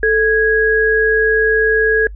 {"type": "tone pair together", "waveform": "sine", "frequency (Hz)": [439.9, 1656], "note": ["A4", "G#6"], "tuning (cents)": [0, -5], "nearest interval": "octave + major seventh", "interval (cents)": 2295, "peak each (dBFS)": -13, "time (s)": [0.03, 2.07], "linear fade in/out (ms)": 2, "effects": ["noise-tail reverb RT60 0.1 s tail -25 dB re dry", "added 50 Hz sine -28 dBFS peak until 2.15 s"]}